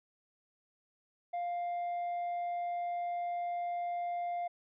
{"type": "tone with tanh clipping", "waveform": "sine", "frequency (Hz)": 700, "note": "F5", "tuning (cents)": 4, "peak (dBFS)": -34, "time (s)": [1.33, 4.48], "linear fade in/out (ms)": 10, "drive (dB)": 3, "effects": []}